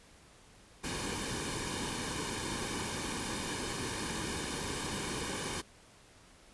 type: noise with comb filter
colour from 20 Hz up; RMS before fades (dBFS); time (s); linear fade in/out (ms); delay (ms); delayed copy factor
pink; -37; 0.83-5.62; 20; 1.5; -0.65
effects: pink hiss -59 dBFS RMS until 6.53 s + resampled to 24000 Hz